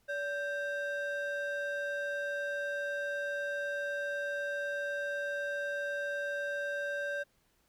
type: ring-modulated tone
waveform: triangle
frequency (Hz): 1073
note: C6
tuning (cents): +43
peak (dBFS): -28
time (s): 0.08-7.24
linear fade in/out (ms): 20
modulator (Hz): 499
effects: pink hiss -72 dBFS RMS until 7.68 s